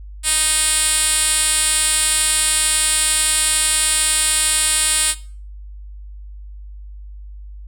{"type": "tone with band-pass filter", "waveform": "5% pulse", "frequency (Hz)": 311.1, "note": "D#4", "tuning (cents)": 0, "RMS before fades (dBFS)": -17, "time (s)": [0.23, 5.15], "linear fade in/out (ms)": 50, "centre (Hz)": 8300, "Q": 2, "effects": ["noise-tail reverb RT60 0.4 s tail -17 dB re dry", "added 50 Hz sine -32 dBFS peak until 7.67 s"]}